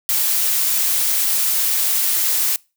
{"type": "noise", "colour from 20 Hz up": "blue", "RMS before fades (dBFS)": -18, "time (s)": [0.09, 2.56], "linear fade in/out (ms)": 0, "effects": ["noise-tail reverb RT60 0.3 s tail -25 dB re dry"]}